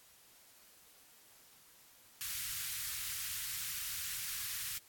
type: band-stop noise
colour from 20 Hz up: white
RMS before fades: -40 dBFS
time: 2.21-4.78 s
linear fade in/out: 0 ms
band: 130 to 1400 Hz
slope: 24 dB/octave
effects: white hiss -62 dBFS RMS until 4.88 s + AAC 64 kbps

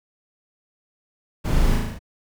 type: noise with echo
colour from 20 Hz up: brown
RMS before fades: -22 dBFS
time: 1.44-1.77 s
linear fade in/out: 20 ms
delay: 37 ms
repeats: 6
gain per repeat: -2 dB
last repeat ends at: 1.992 s
effects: none

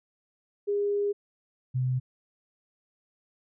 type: tone pair in turn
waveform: sine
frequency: 407.4 / 127.81 Hz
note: G#4 / C3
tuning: -33 / -40 cents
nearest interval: octave + minor sixth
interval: 2007 cents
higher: first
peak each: -24 dBFS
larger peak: neither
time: 0.67-1.13 / 1.74-2 s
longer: first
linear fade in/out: 20 ms
effects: none

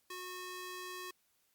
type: tone with high-pass filter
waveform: square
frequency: 364.9 Hz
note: F#4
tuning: 24 cents flat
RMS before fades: -45 dBFS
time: 0.1-1.11 s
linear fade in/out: 5 ms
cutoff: 730 Hz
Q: 0.56
effects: white hiss -75 dBFS RMS until 1.54 s + Opus 48 kbps

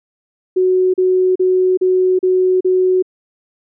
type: tone bursts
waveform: sine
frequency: 370 Hz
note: F#4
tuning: in tune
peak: -10 dBFS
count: 6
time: 0.56-3.025 s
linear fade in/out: 10 ms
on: 380 ms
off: 37 ms
effects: none

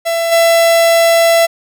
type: tone with level steps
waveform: 45% pulse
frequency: 669 Hz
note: E5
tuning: 25 cents sharp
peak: -13 / -7 dBFS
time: 0.05-1.47 s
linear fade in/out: 20 ms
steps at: 0.31 s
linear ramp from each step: 20 ms
effects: none

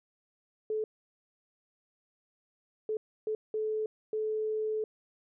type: tone bursts at uneven times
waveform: sine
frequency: 433 Hz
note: A4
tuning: 28 cents flat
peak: -29 dBFS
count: 5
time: 0.7-0.84 / 2.89-2.97 / 3.27-3.35 / 3.54-3.86 / 4.13-4.84 s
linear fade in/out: 2 ms
effects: none

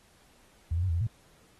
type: tone with pitch steps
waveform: sine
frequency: 82.7 / 86.7 / 94.1 / 82.5 / 86.4 / 113.6 Hz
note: E2 / F2 / F#2 / E2 / F2 / A#2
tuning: +6 / -12 / +30 / +2 / -18 / -44 cents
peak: -25 dBFS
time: 0.71-1.07 s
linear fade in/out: 5 ms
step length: 60 ms
effects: pink hiss -62 dBFS RMS until 1.59 s + AAC 32 kbps

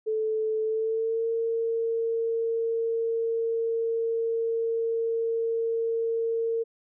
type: tone with pitch glide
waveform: sine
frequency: 436.9 to 456.8 Hz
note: A4 to A#4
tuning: -12 to -35 cents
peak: -24 dBFS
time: 0.06-6.64 s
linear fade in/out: 20 ms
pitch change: +77 cents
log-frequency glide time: 0.63-1.27 s
effects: none

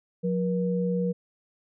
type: tone pair together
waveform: sine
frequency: 179.45 / 478.8 Hz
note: F3 / A#4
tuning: +47 / +46 cents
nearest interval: octave + perfect fourth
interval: 1699 cents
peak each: -25 / -28 dBFS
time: 0.23-1.13 s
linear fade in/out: 20 ms
effects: none

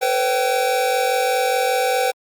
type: tone cluster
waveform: square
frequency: 455.1 / 502 / 547 / 773 Hz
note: A#4 / B4 / C#5 / G5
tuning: -42 / +28 / -23 / -24 cents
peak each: -30 / -21 / -28 / -21 dBFS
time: 0.01-2.12 s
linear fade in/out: 20 ms
effects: Opus 48 kbps

